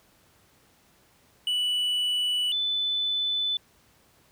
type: tone pair in turn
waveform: triangle / sine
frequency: 2960 / 3503 Hz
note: F#7 / A7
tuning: 0 / -8 cents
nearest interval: minor third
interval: 292 cents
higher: second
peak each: -22 / -24 dBFS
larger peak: first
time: 1.47-2.52 / 2.52-3.57 s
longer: neither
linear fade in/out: 2 ms
effects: pink hiss -61 dBFS RMS until 4.31 s + high-pass 60 Hz 12 dB/octave